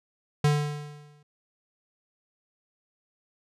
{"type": "tone with exponential decay", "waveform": "square", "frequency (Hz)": 147.6, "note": "D3", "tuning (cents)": 9, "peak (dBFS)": -18, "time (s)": [0.44, 1.23], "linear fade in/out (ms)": 5, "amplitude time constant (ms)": 170, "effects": ["low-pass 9000 Hz 12 dB/octave"]}